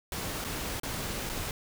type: noise with dropouts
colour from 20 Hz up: pink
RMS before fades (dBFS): -35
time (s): 0.12-1.51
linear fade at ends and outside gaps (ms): 1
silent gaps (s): 0.442-0.447 / 0.799-0.833 / 1.293-1.297
effects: none